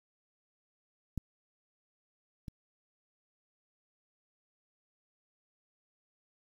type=clicks; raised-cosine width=5 ms; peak=-22 / -29 dBFS; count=2; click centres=1.177 / 2.482 s; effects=9-bit